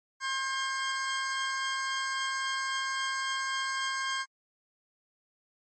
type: tone pair together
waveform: sawtooth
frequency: 1067.9 / 1600 Hz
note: C6 / G6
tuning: +35 / +35 cents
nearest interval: perfect fifth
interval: 700 cents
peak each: -29 / -29 dBFS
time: 0.2-4.26 s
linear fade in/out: 50 ms
effects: MP3 32 kbps